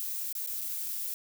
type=noise with dropouts; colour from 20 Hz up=violet; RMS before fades=-35 dBFS; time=0-1.14 s; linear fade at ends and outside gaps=0 ms; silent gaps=0.327-0.352 / 0.463-0.473 / 0.611-0.615 s; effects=none